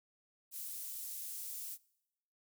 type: high-pass noise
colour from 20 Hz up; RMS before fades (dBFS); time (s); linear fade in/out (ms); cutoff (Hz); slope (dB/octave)
pink; -44; 0.51-1.78; 50; 11000; 12
effects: noise-tail reverb RT60 0.9 s tail -24 dB re dry